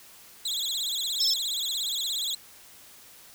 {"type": "tone with vibrato", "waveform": "35% pulse", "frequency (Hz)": 3663, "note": "A#7", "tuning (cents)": -31, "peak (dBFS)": -26, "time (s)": [0.45, 2.35], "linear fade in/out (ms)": 5, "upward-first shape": "sine", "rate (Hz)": 17, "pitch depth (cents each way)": 200}
{"type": "tone", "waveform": "triangle", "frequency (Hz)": 5290, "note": "E8", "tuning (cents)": 5, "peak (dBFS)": -21, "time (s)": [1.2, 1.34], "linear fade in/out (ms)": 5}
{"effects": ["white hiss -51 dBFS RMS until 3.34 s"]}